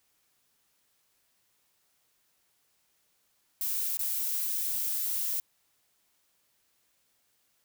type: noise with dropouts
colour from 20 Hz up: violet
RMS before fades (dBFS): -31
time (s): 3.61-5.4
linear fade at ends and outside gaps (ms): 1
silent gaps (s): 3.971-3.992
effects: white hiss -72 dBFS RMS until 7.64 s